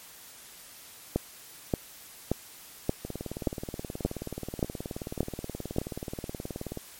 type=two click trains; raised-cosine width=2 ms; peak=-11 / -21 dBFS; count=9 / 71; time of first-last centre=1.16-5.784 / 3.05-6.773 s; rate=1.73 / 18.8 Hz; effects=white hiss -49 dBFS RMS until 6.99 s + MP3 64 kbps